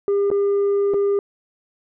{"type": "tone with dropouts", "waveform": "sine", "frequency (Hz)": 401.7, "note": "G4", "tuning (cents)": 42, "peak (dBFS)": -13, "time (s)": [0.08, 1.19], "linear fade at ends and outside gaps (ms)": 1, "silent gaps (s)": [[0.303, 0.314], [0.937, 0.942]], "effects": ["tanh soft clip ceiling -15 dBFS"]}